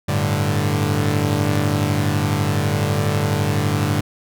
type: chord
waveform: sawtooth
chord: G suspended second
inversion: none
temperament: equal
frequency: 98 / 110 / 146.83 Hz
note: G2 / A2 / D3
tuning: 0 / 0 / 0 cents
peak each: -17 / -19 / -17 dBFS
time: 0.08-4.01 s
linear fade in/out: 10 ms
effects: none